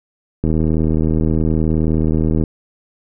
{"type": "click train", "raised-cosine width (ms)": 3, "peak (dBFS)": -5, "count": 159, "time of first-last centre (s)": [0.44, 2.437], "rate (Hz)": 79.1, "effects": []}